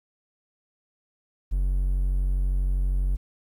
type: tone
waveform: triangle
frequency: 46.25 Hz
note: F#1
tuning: in tune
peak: -19 dBFS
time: 1.51-3.17 s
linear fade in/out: 20 ms
effects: 10-bit